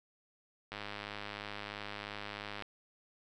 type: click train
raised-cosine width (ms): 0.3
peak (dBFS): -25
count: 197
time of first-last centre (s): 0.72-2.623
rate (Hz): 103
effects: none